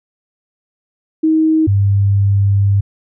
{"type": "tone pair in turn", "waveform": "sine", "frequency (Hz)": [316.4, 99.66], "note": ["D#4", "G2"], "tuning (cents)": [29, 29], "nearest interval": "octave + minor sixth", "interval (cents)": 2000, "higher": "first", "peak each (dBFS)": -9, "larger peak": "neither", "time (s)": [[1.23, 1.67], [1.67, 2.81]], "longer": "second", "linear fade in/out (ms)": 10, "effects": []}